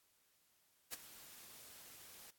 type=noise with ADSR envelope; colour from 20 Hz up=white; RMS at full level=-41 dBFS; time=0.91-2.31 s; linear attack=25 ms; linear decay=16 ms; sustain=-16 dB; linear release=9 ms; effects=white hiss -75 dBFS RMS until 2.38 s + AAC 64 kbps